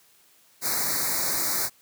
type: band-stop noise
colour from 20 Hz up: white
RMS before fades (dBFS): -26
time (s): 0.61-1.7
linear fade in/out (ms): 50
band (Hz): 2300 to 3900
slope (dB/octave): 96
effects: white hiss -59 dBFS RMS until 1.81 s + high-pass 100 Hz 12 dB/octave